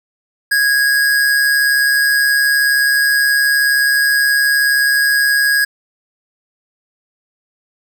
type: tone with amplitude modulation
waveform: square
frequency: 1651 Hz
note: G#6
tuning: 11 cents flat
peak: -10 dBFS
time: 0.51-5.65 s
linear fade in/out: 10 ms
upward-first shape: sine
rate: 139 Hz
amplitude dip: 35%
effects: none